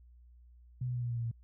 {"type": "tone with pitch steps", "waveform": "sine", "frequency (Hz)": [125.5, 123.77, 122.07, 120.39, 118.73, 117.1, 115.48], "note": ["B2", "B2", "B2", "B2", "A#2", "A#2", "A#2"], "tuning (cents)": [28, 4, -20, -44, 32, 8, -16], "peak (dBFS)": -32, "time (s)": [0.81, 1.314], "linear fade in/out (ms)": 5, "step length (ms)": 72, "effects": ["added 60 Hz sine -55 dBFS peak until 1.43 s"]}